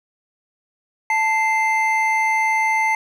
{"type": "tone pair together", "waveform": "triangle", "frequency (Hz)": [880, 2086], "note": ["A5", "C7"], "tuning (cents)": [0, -6], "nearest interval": "octave + minor third", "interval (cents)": 1494, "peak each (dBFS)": -17, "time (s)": [1.1, 2.95], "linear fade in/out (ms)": 2, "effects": []}